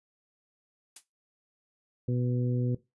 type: noise with exponential decay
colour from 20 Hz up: blue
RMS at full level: -37 dBFS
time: 0.96-1.04 s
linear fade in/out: 5 ms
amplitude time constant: 17 ms
type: harmonic tone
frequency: 123.47 Hz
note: B2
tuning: in tune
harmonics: 1 / 2 / 3 / 4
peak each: -27 / -33 / -37 / -39 dBFS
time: 2.08-2.75 s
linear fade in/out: 5 ms
effects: noise-tail reverb RT60 0.2 s tail -17 dB re dry + resampled to 24000 Hz